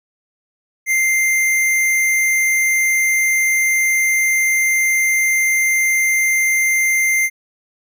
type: tone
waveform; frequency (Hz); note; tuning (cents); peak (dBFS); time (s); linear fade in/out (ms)
square; 2093; C7; 0; -14; 0.86-7.3; 50
effects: none